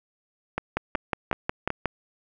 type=two click trains; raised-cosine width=0.5 ms; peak=-11 / -9 dBFS; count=4 / 7; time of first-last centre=0.58-1.704 / 0.77-1.857 s; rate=2.67 / 5.52 Hz; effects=none